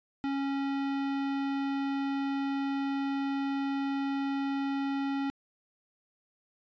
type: tone with hard clipping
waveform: sine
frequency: 275.7 Hz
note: C#4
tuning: 9 cents flat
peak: -31 dBFS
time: 0.24-5.3 s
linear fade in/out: 0 ms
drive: 18 dB
effects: resampled to 16000 Hz